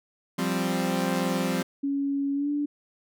sawtooth chord, F suspended second, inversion none, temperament equal, 174.61 / 196 / 261.6 Hz, F3 / G3 / C4, 0 / 0 / 0 cents, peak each -25 dBFS, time 0.38-1.63 s, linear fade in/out 10 ms
sine tone with pitch glide, 279.2 to 291.1 Hz, C#4 to D4, +13 to -15 cents, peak -24 dBFS, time 1.83-2.66 s, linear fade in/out 10 ms, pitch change +72 cents, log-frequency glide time 2.34-2.5 s
effects none

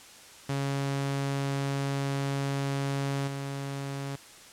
sawtooth tone with level steps, 138.59 Hz, C#3, in tune, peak -24 / -29 dBFS, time 0.49-4.16 s, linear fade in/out 5 ms, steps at 3.27 s, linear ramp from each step 10 ms, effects white hiss -50 dBFS RMS until 4.52 s + low-pass 9000 Hz 12 dB/octave

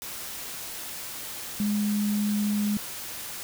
sine tone in noise, 207.7 Hz, G#3, in tune, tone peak -23 dBFS, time 1.6-2.77 s, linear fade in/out 0 ms, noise white, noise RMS -37 dBFS, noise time 0.02-3.43 s, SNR +11 dB, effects none

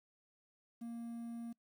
triangle tone with quantisation, 233.1 Hz, A#3, in tune, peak -40 dBFS, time 0.81-1.53 s, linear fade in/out 10 ms, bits 11, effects noise-tail reverb RT60 0.1 s tail -25 dB re dry

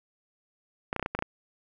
clicks, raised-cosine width 0.5 ms, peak -14 dBFS, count 8, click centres 0.929 / 0.963 / 0.996 / 1.027 / 1.061 / 1.15 / 1.19 / 1.224 s, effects none

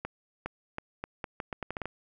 accelerating click train, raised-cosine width 0.5 ms, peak -19 dBFS, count 12, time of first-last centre 0.05-1.856 s, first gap 410 ms, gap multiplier 0.79, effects none

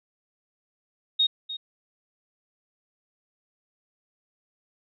sine tone with echo, 3729 Hz, A#7, in tune, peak -18 dBFS, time 1.19-1.27 s, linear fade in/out 10 ms, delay 300 ms, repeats 1, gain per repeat -13 dB, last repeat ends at 1.57 s, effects none

